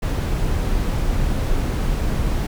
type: noise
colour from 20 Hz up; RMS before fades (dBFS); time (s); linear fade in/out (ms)
brown; -20; 0.02-2.47; 10
effects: none